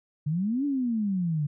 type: exponential two-way sweep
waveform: sine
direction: up then down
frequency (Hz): 142.5 to 292.7 to 142.5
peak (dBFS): -24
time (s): 0.26-1.47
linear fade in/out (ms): 10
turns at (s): 0.65
effects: none